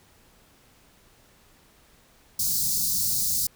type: band-stop noise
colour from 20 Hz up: white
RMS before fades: -25 dBFS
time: 2.39-3.47 s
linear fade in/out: 5 ms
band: 220 to 4300 Hz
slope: 48 dB/octave
effects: pink hiss -58 dBFS RMS until 3.55 s